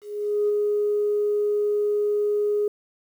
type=tone with ADSR envelope; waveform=sine; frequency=415.3 Hz; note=G#4; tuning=in tune; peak=-17 dBFS; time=0.01-2.68 s; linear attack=480 ms; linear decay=14 ms; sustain=-2 dB; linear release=3 ms; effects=tanh soft clip ceiling -14 dBFS + 9-bit